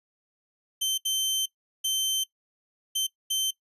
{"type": "tone bursts at uneven times", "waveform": "sawtooth", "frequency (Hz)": 3100, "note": "G7", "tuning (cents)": -20, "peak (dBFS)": -21, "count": 5, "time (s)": [[0.81, 0.98], [1.05, 1.46], [1.84, 2.24], [2.95, 3.07], [3.3, 3.51]], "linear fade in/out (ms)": 10, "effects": ["noise-tail reverb RT60 0.1 s tail -19 dB re dry", "resampled to 32000 Hz"]}